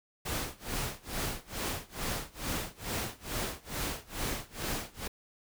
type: noise with tremolo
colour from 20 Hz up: pink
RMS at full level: -33 dBFS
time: 0.25-5.08 s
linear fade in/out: 10 ms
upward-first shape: sine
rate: 2.3 Hz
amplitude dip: 95%
effects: none